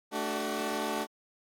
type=chord; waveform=15% pulse; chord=D major; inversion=second; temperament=equal with one note detuned; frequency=220 / 293.7 / 377.8 Hz; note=A3 / D4 / F#4; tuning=0 / 0 / +36 cents; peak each=-29 dBFS; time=0.11-1.07 s; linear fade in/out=50 ms; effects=AAC 64 kbps